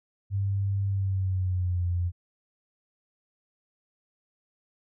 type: tone with pitch glide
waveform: sine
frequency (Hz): 98.8 to 88.02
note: G2 to F2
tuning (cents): +14 to +14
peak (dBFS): -24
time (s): 0.3-2.12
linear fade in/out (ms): 50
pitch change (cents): -200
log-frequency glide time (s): 0.88-1.85
effects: none